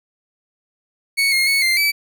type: tone with pitch steps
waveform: 30% pulse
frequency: 2220 / 2143 / 2209 / 2093 / 2301 Hz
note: C#7 / C7 / C#7 / C7 / D7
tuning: +2 / +41 / -7 / 0 / -36 cents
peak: -12 dBFS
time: 1.17-1.92 s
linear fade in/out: 20 ms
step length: 150 ms
effects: none